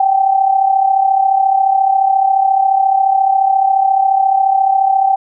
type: tone with amplitude modulation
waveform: sine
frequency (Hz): 776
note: G5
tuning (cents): -18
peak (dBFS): -6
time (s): 0-5.16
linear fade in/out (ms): 5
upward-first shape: sine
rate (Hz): 34.3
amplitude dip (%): 65
effects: none